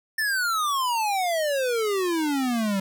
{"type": "exponential sweep", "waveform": "square", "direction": "down", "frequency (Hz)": [1800, 190], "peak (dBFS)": -23, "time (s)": [0.18, 2.8], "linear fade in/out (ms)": 5, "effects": ["9-bit"]}